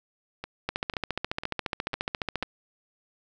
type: two click trains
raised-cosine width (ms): 0.3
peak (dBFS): -12 / -19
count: 26 / 5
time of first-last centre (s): 0.69-2.426 / 0.44-2.43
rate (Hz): 14.4 / 2.01
effects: none